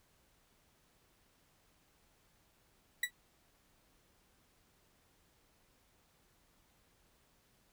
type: tone with exponential decay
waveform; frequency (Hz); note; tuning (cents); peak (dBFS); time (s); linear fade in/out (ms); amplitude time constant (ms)
35% pulse; 1952; B6; -21; -26; 3.03-3.11; 5; 16
effects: pink hiss -71 dBFS RMS until 7.72 s

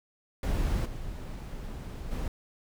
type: noise with level steps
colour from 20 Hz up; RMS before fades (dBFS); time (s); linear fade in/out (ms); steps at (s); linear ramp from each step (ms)
brown; -28 / -38 / -32; 0.43-2.28; 2; 0.85 / 2.11; 10
effects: none

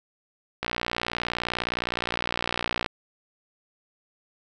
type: click train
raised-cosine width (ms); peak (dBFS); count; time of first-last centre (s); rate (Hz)
0.3; -10; 134; 0.63-2.862; 59.6
effects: none

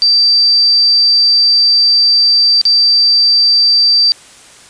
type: tone with dropouts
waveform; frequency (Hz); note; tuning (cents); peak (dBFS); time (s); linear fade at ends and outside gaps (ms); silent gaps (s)
sine; 4670; D8; -11; -6; 0.02-4.12; 0; 2.614-2.653
effects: white hiss -39 dBFS RMS until 4.69 s + resampled to 22050 Hz

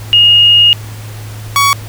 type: tone pair in turn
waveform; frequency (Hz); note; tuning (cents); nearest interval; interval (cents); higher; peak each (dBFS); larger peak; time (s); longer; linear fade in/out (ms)
sine / sawtooth; 2857 / 1124; F7 / C#6; +39 / +24; octave + major third; 1615; first; -3; neither; 0.13-0.73 / 1.56-1.73; first; 0
effects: added 107 Hz sine -24 dBFS peak until 1.88 s + pink hiss -33 dBFS RMS until 1.88 s

